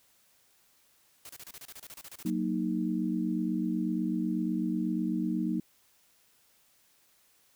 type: noise bursts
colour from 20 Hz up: white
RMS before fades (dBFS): -46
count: 15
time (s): 1.25-2.301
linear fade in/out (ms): 2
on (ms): 43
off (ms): 29
type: chord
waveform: sine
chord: D# minor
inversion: first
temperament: equal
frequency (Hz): 185 / 233.1 / 311.1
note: F#3 / A#3 / D#4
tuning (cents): 0 / 0 / 0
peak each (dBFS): -32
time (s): 2.25-5.6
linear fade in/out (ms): 5
effects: white hiss -66 dBFS RMS until 7.55 s